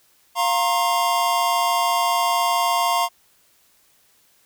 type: chord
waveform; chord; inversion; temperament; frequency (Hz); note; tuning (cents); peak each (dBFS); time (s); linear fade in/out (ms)
square; F suspended fourth; none; equal with one note detuned; 698.5 / 932.3 / 1071.6; F5 / Bb5 / C6; 0 / 0 / +41; -23; 0.35-3.09; 50
effects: white hiss -59 dBFS RMS until 4.45 s